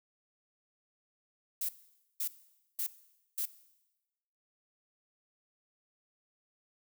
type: noise bursts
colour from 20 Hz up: violet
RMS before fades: -34 dBFS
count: 4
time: 1.61-3.456 s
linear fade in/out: 5 ms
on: 79 ms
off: 510 ms
effects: noise-tail reverb RT60 1.0 s tail -17 dB re dry